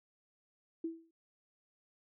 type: tone with exponential decay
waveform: sine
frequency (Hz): 328.5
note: E4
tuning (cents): -6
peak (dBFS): -32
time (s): 0.84-1.11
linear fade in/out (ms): 5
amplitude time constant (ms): 57
effects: none